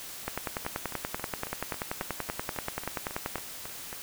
two click trains, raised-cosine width 0.5 ms, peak -23 / -15 dBFS, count 13 / 33, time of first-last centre 0.65-3.929 / 0.28-3.357 s, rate 3.66 / 10.4 Hz, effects white hiss -42 dBFS RMS until 4.02 s

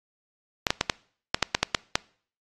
clicks, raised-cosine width 0.2 ms, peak -3 dBFS, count 10, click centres 0.668 / 0.705 / 0.811 / 0.898 / 1.345 / 1.427 / 1.549 / 1.63 / 1.748 / 1.955 s, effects noise-tail reverb RT60 0.5 s tail -24 dB re dry + AAC 32 kbps

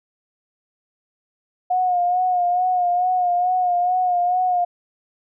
sine tone with vibrato, 721 Hz, F#5, 45 cents flat, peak -16 dBFS, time 1.7-4.65 s, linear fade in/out 10 ms, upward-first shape sine, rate 2.3 Hz, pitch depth 40 cents each way, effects none

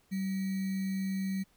sine tone with sample-and-hold, 191.7 Hz, G3, 38 cents flat, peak -30 dBFS, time 0.11-1.44 s, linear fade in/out 20 ms, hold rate 2100 Hz, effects pink hiss -68 dBFS RMS until 1.56 s

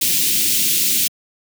white band-stop noise, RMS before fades -17 dBFS, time 0.01-1.08 s, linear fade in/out 10 ms, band 340 to 2500 Hz, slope 24 dB/octave, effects high-pass 150 Hz 12 dB/octave

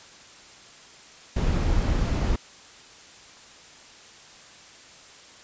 brown noise, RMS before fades -23 dBFS, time 1.36-2.36 s, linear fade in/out 5 ms, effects white hiss -48 dBFS RMS until 5.43 s + resampled to 16000 Hz

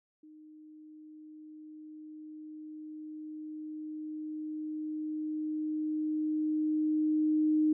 sine tone with level ramp, 308.1 Hz, D#4, 17 cents flat, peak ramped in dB -51 to -23 dBFS, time 0.23-7.73 s, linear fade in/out 5 ms, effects none

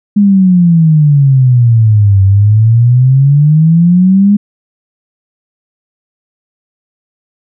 sine exponential two-way sweep, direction down then up, 207.8 to 95.8 to 207.8 Hz, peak -3 dBFS, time 0.16-4.37 s, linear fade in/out 10 ms, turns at 2.23 s, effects none

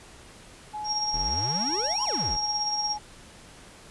sine tone with pitch glide, 847 to 841.6 Hz, G#5 to G#5, +34 to +23 cents, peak -31 dBFS, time 0.73-2.99 s, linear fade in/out 20 ms, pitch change -11 cents, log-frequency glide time 1.22-2.57 s
sine tone with tremolo, 5588 Hz, F8, in tune, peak -24 dBFS, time 0.84-2.97 s, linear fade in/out 50 ms, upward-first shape sine, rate 17 Hz, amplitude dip 50%
square exponential two-way sweep, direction up then down, 35.09 to 1092 to 35.09 Hz, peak -32 dBFS, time 1.13-2.37 s, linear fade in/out 10 ms, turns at 2.04 s
effects pink hiss -49 dBFS RMS until 3.9 s + resampled to 24000 Hz

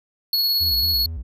square tone with tremolo, 4356 Hz, C#8, 31 cents flat, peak -17 dBFS, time 0.33-1.06 s, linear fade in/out 2 ms, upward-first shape triangle, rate 18 Hz, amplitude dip 25%
triangle tone with vibrato, 69.5 Hz, C#2, 5 cents sharp, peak -25 dBFS, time 0.6-1.23 s, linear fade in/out 20 ms, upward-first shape square, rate 4.4 Hz, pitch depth 270 cents each way
effects none

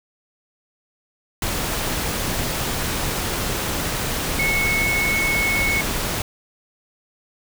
sine tone in noise, 2200 Hz, C#7, 14 cents flat, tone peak -19 dBFS, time 4.39-5.81 s, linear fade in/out 2 ms, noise pink, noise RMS -24 dBFS, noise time 1.42-6.22 s, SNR +2 dB, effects none

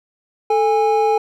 triangle tone pair together, 440 / 820.6 Hz, A4 / G#5, 0 / -21 cents, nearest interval major seventh, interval 1079 cents, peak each -14 dBFS, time 0.5-1.18 s, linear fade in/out 5 ms, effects none

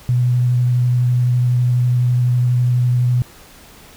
sine tone with vibrato, 123.47 Hz, B2, in tune, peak -12 dBFS, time 0.09-3.22 s, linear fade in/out 0 ms, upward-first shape sine, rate 12 Hz, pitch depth 12 cents each way, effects pink hiss -43 dBFS RMS until 3.96 s

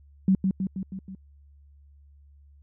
sine tone with echo, 190.4 Hz, F#3, 50 cents sharp, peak -16 dBFS, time 0.28-0.35 s, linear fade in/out 2 ms, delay 160 ms, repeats 5, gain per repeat -4 dB, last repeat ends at 1.15 s, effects added 71 Hz sine -51 dBFS peak until 2.62 s

